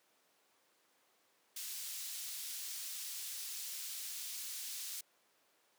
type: high-pass noise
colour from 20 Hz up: pink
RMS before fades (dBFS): -44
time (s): 1.56-5.01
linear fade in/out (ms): 5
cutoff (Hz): 4400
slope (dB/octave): 12
effects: pink hiss -72 dBFS RMS until 5.78 s + high-pass 400 Hz 12 dB/octave